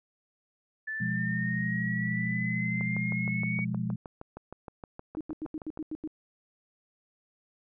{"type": "exponential sweep", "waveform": "sine", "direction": "up", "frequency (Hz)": [1745, 2254], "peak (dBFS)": -32, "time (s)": [0.87, 3.65], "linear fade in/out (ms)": 10}
{"type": "chord", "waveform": "sine", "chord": "F diminished", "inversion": "second", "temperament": "equal", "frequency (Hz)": [123.47, 174.61, 207.7], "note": ["Cb3", "F3", "Ab3"], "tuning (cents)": [0, 0, 0], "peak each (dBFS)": -33, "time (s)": [1, 3.96], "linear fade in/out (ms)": 10}
{"type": "click train", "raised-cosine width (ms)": 1, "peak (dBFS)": -27, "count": 20, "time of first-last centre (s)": [2.81, 5.774], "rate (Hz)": 6.41}
{"type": "tone bursts", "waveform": "sine", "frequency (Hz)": 311.1, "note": "D#4", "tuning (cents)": 0, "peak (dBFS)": -32, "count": 8, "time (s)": [5.17, 6.075], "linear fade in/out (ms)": 0, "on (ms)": 37, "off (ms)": 87}
{"effects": []}